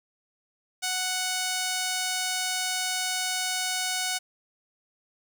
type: tone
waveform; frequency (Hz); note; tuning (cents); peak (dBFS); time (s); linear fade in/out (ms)
5% pulse; 740; F#5; 0; -15; 0.82-4.19; 20
effects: none